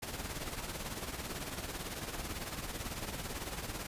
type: noise with tremolo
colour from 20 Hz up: pink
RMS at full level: -38 dBFS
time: 0.02-3.87 s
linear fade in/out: 10 ms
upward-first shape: triangle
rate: 18 Hz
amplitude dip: 65%
effects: resampled to 32000 Hz